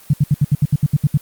sine tone bursts, 145.2 Hz, D3, 19 cents flat, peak -9 dBFS, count 11, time 0.1-1.175 s, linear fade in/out 5 ms, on 35 ms, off 69 ms, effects white hiss -44 dBFS RMS until 1.21 s + Opus 24 kbps

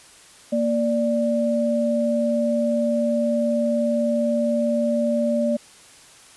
sine tone pair together, 233.1 / 587.4 Hz, A#3 / D5, 0 / 0 cents, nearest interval octave + major third, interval 1600 cents, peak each -21 dBFS, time 0.52-5.57 s, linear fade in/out 10 ms, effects white hiss -48 dBFS RMS until 6.36 s + resampled to 24000 Hz

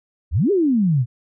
sine exponential two-way sweep, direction up then down, 61.6 to 422.9 to 113.4 Hz, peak -14 dBFS, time 0.31-1.06 s, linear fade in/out 50 ms, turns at 0.51 s, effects none

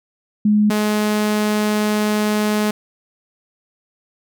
sine / sawtooth tone pair in turn, 210 / 211.3 Hz, G#3 / G#3, +19 / +30 cents, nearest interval unison, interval 11 cents, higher second, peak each -11 / -12 dBFS, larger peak first, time 0.45-0.7 / 0.7-2.71 s, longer second, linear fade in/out 5 ms, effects none

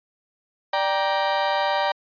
35% pulse chord, G minor, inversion second, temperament just, 588 / 784 / 940.8 Hz, D5 / G5 / Bb5, +2 / 0 / +16 cents, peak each -23 dBFS, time 0.73-1.92 s, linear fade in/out 5 ms, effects resampled to 11025 Hz

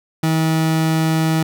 30% pulse tone, 160 Hz, D#3, 49 cents sharp, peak -12 dBFS, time 0.23-1.43 s, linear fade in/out 5 ms, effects none

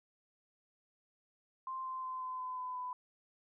sine tone with pitch steps, 1046.5 / 1038.7 / 1030.9 / 1023.2 / 1015.5 / 1007.9 / 1000.4 Hz, C6 / C6 / C6 / C6 / B5 / B5 / B5, 0 / -13 / -26 / -39 / +48 / +35 / +22 cents, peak -38 dBFS, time 1.67-2.93 s, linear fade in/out 2 ms, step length 180 ms, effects none

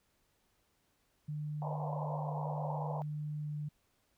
sine tone with pitch glide, 150 to 149.05 Hz, D3 to D3, +37 to +26 cents, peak -36 dBFS, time 1.28-3.69 s, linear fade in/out 10 ms, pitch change -11 cents, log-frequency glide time 3.42-3.51 s
white band-pass noise, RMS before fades -41 dBFS, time 1.62-3.02 s, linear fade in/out 0 ms, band 470 to 1000 Hz, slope 96 dB/octave
effects pink hiss -75 dBFS RMS until 4.17 s

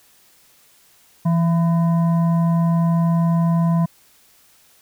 sine tone with frequency modulation, 167 Hz, E3, 23 cents sharp, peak -14 dBFS, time 1.25-3.86 s, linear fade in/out 10 ms, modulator 839 Hz, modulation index 0.35, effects white hiss -54 dBFS RMS until 4.81 s

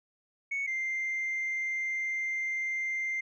sine tone pair in turn, 2217 / 2093 Hz, C#7 / C7, 0 / 0 cents, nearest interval minor second, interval 100 cents, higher first, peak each -28 dBFS, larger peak neither, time 0.51-0.67 / 0.67-3.21 s, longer second, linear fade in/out 10 ms, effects tanh soft clip ceiling -27 dBFS

